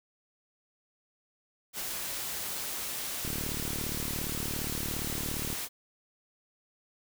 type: noise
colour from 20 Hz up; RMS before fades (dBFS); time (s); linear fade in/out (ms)
white; -36; 1.73-5.69; 50
type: click train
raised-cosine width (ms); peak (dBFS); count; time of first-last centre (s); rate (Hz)
3; -24; 86; 3.25-5.529; 37.3
effects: none